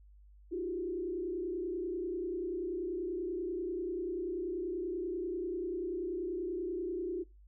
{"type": "tone with frequency modulation", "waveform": "sine", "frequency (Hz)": 355, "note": "F4", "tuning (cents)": 28, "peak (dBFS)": -33, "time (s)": [0.51, 7.24], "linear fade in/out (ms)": 20, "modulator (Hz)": 30.3, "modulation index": 1.1, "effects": ["noise-tail reverb RT60 0.2 s tail -18 dB re dry", "added 50 Hz sine -55 dBFS peak until 7.47 s"]}